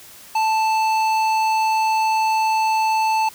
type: tone with tanh clipping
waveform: triangle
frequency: 880 Hz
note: A5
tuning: in tune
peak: -18 dBFS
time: 0.35-3.29 s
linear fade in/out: 5 ms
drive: 18 dB
effects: white hiss -43 dBFS RMS until 3.34 s